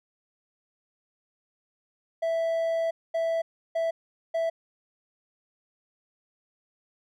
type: tone bursts at uneven times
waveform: triangle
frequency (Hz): 659.3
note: E5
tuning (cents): 0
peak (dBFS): -22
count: 4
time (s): 2.22-2.91 / 3.14-3.42 / 3.75-3.91 / 4.34-4.5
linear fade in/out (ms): 10
effects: none